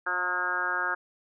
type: harmonic tone with a mistuned harmonic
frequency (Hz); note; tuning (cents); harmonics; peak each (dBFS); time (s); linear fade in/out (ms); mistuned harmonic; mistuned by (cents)
180; F#3; -47; 2 / 3 / 4 / 5 / 6 / 7 / 8 / 9; -42 / -42 / -40 / -36 / -39 / -33 / -31 / -30; 0.06-0.95; 10; 5; +22
effects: none